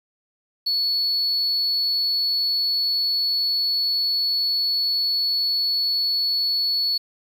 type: tone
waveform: triangle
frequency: 4411 Hz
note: C#8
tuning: 9 cents flat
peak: -17 dBFS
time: 0.66-6.98 s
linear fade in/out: 10 ms
effects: tanh soft clip ceiling -15 dBFS + 8-bit